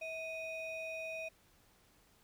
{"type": "ring-modulated tone", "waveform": "triangle", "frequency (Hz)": 1568, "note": "G6", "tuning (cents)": 0, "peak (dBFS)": -35, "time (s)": [0.01, 1.29], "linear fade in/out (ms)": 10, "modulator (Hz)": 922, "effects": ["pink hiss -68 dBFS RMS until 2.23 s"]}